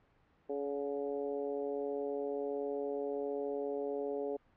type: harmonic tone with a mistuned harmonic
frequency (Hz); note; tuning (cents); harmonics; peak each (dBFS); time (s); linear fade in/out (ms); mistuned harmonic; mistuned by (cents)
141.4; C#3; +35; 2 / 3 / 4 / 5 / 6; -43 / -36 / -41 / -47 / -54; 0.49-4.37; 10; 5; +23
effects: pink hiss -69 dBFS RMS until 4.56 s + low-pass 2000 Hz 12 dB/octave